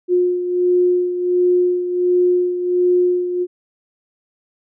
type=beating tone pair; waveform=sine; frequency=358 / 359.4 Hz; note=F4 / F4; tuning=+43 / +50 cents; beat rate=1.4 Hz; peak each=-14 / -21 dBFS; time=0.08-3.47 s; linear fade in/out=50 ms; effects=none